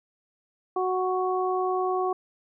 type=harmonic tone; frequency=370 Hz; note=F#4; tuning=in tune; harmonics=1 / 2 / 3; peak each=-26 / -28 / -30 dBFS; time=0.76-2.13 s; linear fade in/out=5 ms; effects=none